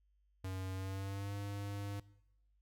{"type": "tone with pitch glide", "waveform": "square", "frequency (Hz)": [94.2, 100.96], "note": ["F#2", "G#2"], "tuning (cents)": [32, -48], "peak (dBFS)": -40, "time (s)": [0.44, 2], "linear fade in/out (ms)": 5, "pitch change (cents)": 120, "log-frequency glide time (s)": [0.74, 1.34], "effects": ["noise-tail reverb RT60 0.9 s tail -21 dB re dry", "added 50 Hz sine -70 dBFS peak until 2.61 s"]}